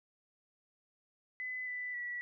sine tone with pitch steps, 2012 / 1989 / 1946 Hz, B6 / B6 / B6, +32 / +12 / -26 cents, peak -37 dBFS, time 1.4-2.21 s, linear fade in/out 0 ms, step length 270 ms, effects none

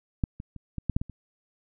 clicks, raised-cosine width 5 ms, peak -12 / -25 / -28 / -20 / -13 / -10 / -19 / -29 dBFS, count 8, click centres 0.238 / 0.401 / 0.563 / 0.783 / 0.897 / 0.965 / 1.015 / 1.097 s, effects none

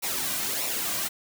white noise with flanger, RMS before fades -29 dBFS, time 0.02-1.09 s, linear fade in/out 20 ms, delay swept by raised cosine 0.62 to 2.32 ms, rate 1.6 Hz, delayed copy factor -0.6, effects none

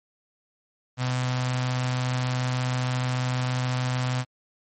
sawtooth tone with notch filter, 126.5 Hz, B2, 42 cents sharp, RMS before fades -26 dBFS, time 0.97-4.25 s, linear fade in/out 50 ms, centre 360 Hz, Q 0.8, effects MP3 32 kbps

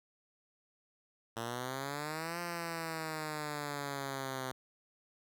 5% pulse exponential two-way sweep, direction up then down, 113.1 to 174.2 to 128.9 Hz, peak -26 dBFS, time 1.36-4.52 s, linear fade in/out 10 ms, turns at 2.4 s, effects none

